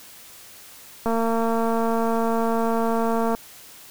click train, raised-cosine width 1 ms, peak -11 dBFS, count 523, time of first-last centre 1.06-3.349 s, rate 228 Hz, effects white hiss -45 dBFS RMS until 3.9 s

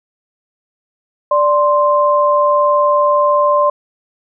sine tone pair together, 587.3 / 1046.4 Hz, D5 / C6, 0 / 0 cents, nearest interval minor seventh, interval 1000 cents, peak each -12 dBFS, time 1.31-3.7 s, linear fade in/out 5 ms, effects none

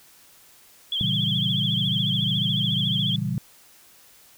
sine tone with vibrato, 3277 Hz, G#7, 24 cents flat, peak -23 dBFS, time 0.92-3.16 s, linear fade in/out 2 ms, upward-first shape triangle, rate 14 Hz, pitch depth 110 cents each way
sine chord, A# diminished seventh, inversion none, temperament equal, 116.54 / 138.59 / 164.81 / 196 Hz, A#2 / C#3 / E3 / G3, 0 / 0 / 0 / 0 cents, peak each -29 dBFS, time 1.01-3.38 s, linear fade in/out 0 ms
effects white hiss -53 dBFS RMS until 4.37 s

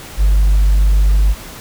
sine tone, 49.99 Hz, G1, 35 cents sharp, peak -6 dBFS, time 0.17-1.35 s, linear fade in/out 50 ms, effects tanh soft clip ceiling -6 dBFS + pink hiss -33 dBFS RMS until 1.6 s

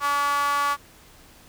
sawtooth tone with high-pass filter, 285.4 Hz, D4, 49 cents flat, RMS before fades -23 dBFS, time 0-0.77 s, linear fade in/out 50 ms, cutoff 1100 Hz, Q 5.9, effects pink hiss -51 dBFS RMS until 1.48 s

